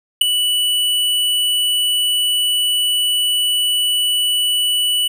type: tone with ADSR envelope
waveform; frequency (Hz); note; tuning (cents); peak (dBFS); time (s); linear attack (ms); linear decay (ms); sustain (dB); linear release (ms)
square; 2960; F#7; 0; -4; 0.21-5.08; 7; 4; -11; 9
effects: none